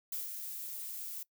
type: noise with ADSR envelope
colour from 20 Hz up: violet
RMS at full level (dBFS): -37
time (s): 0.12-1.23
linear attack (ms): 4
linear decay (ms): 150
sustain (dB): -5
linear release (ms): 4
effects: noise-tail reverb RT60 0.1 s tail -22 dB re dry